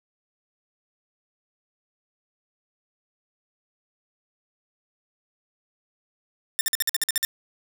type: tone bursts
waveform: 5% pulse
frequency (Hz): 1801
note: A6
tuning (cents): +40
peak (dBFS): -9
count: 10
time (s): 6.59-7.249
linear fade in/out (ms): 0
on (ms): 20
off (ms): 51
effects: none